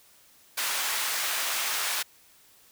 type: high-pass noise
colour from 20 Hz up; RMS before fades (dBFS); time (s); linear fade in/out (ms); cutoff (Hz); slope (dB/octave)
pink; -29; 0.57-2.03; 10; 1200; 12
effects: white hiss -58 dBFS RMS until 2.71 s